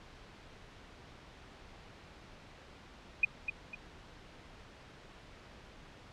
sine tone with echo, 2469 Hz, D#7, 14 cents flat, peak -21 dBFS, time 3.23-3.25 s, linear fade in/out 5 ms, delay 250 ms, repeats 2, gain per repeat -9 dB, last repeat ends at 3.75 s, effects pink hiss -54 dBFS RMS until 6.12 s + low-pass 4000 Hz 12 dB/octave

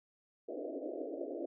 pink band-pass noise, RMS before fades -41 dBFS, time 0.48-1.46 s, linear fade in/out 10 ms, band 270 to 660 Hz, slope 96 dB/octave, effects none

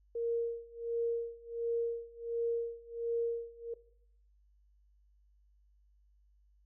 sine tone with tremolo, 466.2 Hz, A#4, in tune, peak -29 dBFS, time 0.15-3.74 s, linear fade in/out 5 ms, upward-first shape sine, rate 1.4 Hz, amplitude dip 95%, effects noise-tail reverb RT60 0.7 s tail -18 dB re dry + added 50 Hz sine -64 dBFS peak until 6.65 s

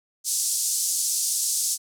white band-pass noise, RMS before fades -25 dBFS, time 0.24-1.78 s, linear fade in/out 50 ms, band 5300 to 10000 Hz, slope 24 dB/octave, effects none

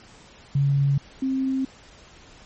sine tone pair in turn, 140 / 264.8 Hz, C#3 / C4, +18 / +21 cents, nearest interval major seventh, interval 1103 cents, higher second, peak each -17 / -21 dBFS, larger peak first, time 0.55-0.98 / 1.22-1.65 s, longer neither, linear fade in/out 5 ms, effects pink hiss -49 dBFS RMS until 2.45 s + MP3 32 kbps

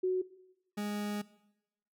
sine / 40% pulse tone pair in turn, 370 / 207.1 Hz, F#4 / G#3, 0 / -5 cents, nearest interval minor seventh, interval 1005 cents, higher first, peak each -27 / -33 dBFS, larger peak first, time 0.03-0.22 / 0.77-1.22 s, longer second, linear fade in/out 10 ms, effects noise-tail reverb RT60 0.9 s tail -19 dB re dry

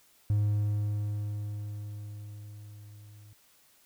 triangle tone with level ramp, 104.1 Hz, G#2, 5 cents sharp, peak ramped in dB -20 to -48 dBFS, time 0.3-3.33 s, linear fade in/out 0 ms, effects tanh soft clip ceiling -17 dBFS + white hiss -63 dBFS RMS until 3.85 s

